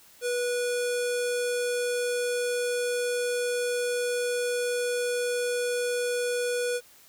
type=tone with low-pass filter; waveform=square; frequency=488.1 Hz; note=B4; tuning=20 cents flat; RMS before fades=-28 dBFS; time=0.21-6.81 s; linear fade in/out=50 ms; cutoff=10000 Hz; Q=2.3; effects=white hiss -55 dBFS RMS until 7.08 s